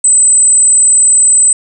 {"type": "tone", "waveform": "sine", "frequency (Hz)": 8080, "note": "B8", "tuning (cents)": 39, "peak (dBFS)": -4, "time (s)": [0.04, 1.53], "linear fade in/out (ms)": 5, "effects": []}